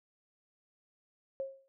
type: tone with exponential decay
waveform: sine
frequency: 540 Hz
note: C#5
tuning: 45 cents flat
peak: -31 dBFS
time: 1.4-1.68 s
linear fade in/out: 0 ms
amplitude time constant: 60 ms
effects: none